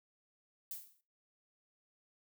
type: noise with exponential decay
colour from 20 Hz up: violet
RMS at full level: -40 dBFS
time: 0.71-1.01 s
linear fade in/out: 2 ms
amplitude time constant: 65 ms
effects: noise-tail reverb RT60 0.3 s tail -17 dB re dry